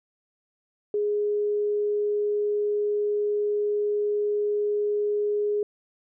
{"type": "tone", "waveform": "sine", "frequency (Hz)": 415.3, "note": "G#4", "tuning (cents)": 0, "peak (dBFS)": -22, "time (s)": [0.94, 5.63], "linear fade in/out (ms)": 2, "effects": []}